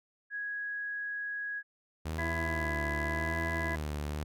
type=tone; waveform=sine; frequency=1661.2 Hz; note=G#6; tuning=in tune; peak=-34 dBFS; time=0.3-1.63 s; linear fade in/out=50 ms
type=tone with vibrato; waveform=sawtooth; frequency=77.78 Hz; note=D#2; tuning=in tune; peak=-30 dBFS; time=2.05-4.24 s; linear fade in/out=10 ms; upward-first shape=sine; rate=0.89 Hz; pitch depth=92 cents each way
type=harmonic tone; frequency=333.4 Hz; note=E4; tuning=20 cents sharp; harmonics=1 / 2 / 3 / 5 / 6; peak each=-41 / -40 / -40 / -37 / -38 dBFS; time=2.18-3.76 s; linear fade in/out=10 ms
effects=none